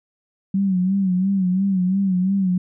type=tone with vibrato; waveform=sine; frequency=189.1 Hz; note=F#3; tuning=38 cents sharp; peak=-16 dBFS; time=0.54-2.58 s; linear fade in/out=5 ms; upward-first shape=sine; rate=2.9 Hz; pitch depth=82 cents each way; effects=none